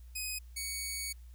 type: tone pair in turn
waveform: 10% pulse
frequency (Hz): 2510 / 2236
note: D#7 / C#7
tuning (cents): +15 / +14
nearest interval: major second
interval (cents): 201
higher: first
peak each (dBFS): -27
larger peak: neither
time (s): 0.15-0.39 / 0.56-1.13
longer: second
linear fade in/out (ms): 10
effects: added 60 Hz sine -48 dBFS peak until 1.34 s + white hiss -69 dBFS RMS until 1.34 s